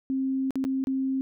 sine tone with dropouts, 265.8 Hz, C4, 27 cents sharp, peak -24 dBFS, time 0.1-1.21 s, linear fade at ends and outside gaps 0 ms, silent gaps 0.507-0.556 / 0.641-0.65 / 0.84-0.871 s, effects none

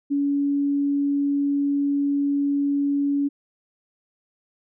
sine tone, 283.2 Hz, C#4, 37 cents sharp, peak -19 dBFS, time 0.1-3.29 s, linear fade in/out 20 ms, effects none

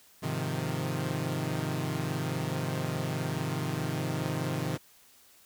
sawtooth chord, F minor seventh, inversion first, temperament equal, 103.83 / 130.81 / 155.56 / 174.61 Hz, Ab2 / C3 / Eb3 / F3, 0 / 0 / 0 / 0 cents, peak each -35 / -30 / -30 / -34 dBFS, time 0.22-4.78 s, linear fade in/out 20 ms, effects white hiss -59 dBFS RMS until 5.45 s

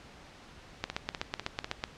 two click trains, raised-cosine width 0.2 ms, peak -17 / -13 dBFS, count 4 / 9, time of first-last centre 0.9-1.644 / 0.84-1.839 s, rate 4.03 / 8.01 Hz, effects pink hiss -52 dBFS RMS until 1.97 s + low-pass 5000 Hz 12 dB/octave

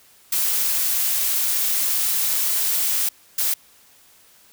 blue noise bursts at uneven times, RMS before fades -21 dBFS, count 2, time 0.32-3.09 / 3.38-3.54 s, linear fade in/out 5 ms, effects white hiss -53 dBFS RMS until 4.52 s

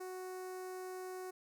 sawtooth tone with notch filter, 370 Hz, F#4, in tune, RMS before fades -45 dBFS, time 0-1.31 s, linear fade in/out 10 ms, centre 3200 Hz, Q 0.64, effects none

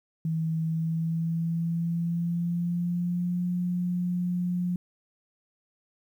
sine tone with pitch glide, 161.3 to 177.94 Hz, E3 to F3, -37 to +33 cents, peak -25 dBFS, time 0.25-4.76 s, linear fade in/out 2 ms, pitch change +170 cents, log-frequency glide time 0.62-3.46 s, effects 10-bit

